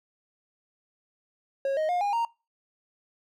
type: tone with pitch steps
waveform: triangle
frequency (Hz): 546 / 623.6 / 712.2 / 813.4 / 928.9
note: C#5 / D#5 / F5 / G#5 / A#5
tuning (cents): -26 / +4 / +34 / -36 / -6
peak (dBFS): -22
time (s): 1.65-2.25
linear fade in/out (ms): 2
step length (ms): 120
effects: noise-tail reverb RT60 0.3 s tail -24 dB re dry